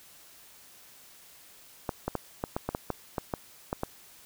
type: clicks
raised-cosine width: 1 ms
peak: -15 dBFS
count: 12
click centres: 1.892 / 2.08 / 2.153 / 2.439 / 2.565 / 2.69 / 2.749 / 2.903 / 3.182 / 3.338 / 3.729 / 3.834 s
effects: white hiss -54 dBFS RMS until 4.25 s